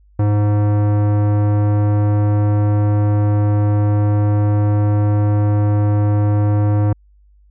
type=tone with tanh clipping; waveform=sine; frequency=103.83 Hz; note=G#2; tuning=in tune; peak=-14 dBFS; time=0.19-6.93 s; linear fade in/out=5 ms; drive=18 dB; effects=added 50 Hz sine -47 dBFS peak until 7.5 s